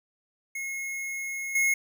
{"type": "tone with level steps", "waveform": "square", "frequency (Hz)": 2166, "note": "C#7", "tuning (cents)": -41, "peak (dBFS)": [-32, -22], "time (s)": [0.55, 1.74], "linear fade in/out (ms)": 5, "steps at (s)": 1.55, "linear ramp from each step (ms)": 5, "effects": []}